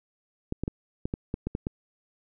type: clicks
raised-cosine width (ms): 3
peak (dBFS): -16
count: 9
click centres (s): 0.524 / 0.636 / 0.679 / 1.055 / 1.139 / 1.341 / 1.47 / 1.551 / 1.669
effects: none